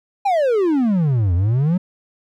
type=exponential two-way sweep; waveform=triangle; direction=down then up; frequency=830.6 to 83.9 to 189.8 Hz; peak=-12 dBFS; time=0.25-1.78 s; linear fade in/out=10 ms; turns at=1.34 s; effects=none